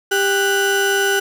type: tone pair together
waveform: 35% pulse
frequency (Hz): 395.9 / 1480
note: G4 / F#6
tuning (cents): +17 / 0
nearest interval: octave + major seventh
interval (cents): 2283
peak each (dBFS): -16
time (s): 0.11-1.2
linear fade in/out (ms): 10
effects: none